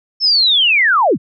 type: linear sweep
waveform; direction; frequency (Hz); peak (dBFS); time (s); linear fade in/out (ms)
sine; down; 5360 to 87.7; -9; 0.2-1.18; 50
effects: none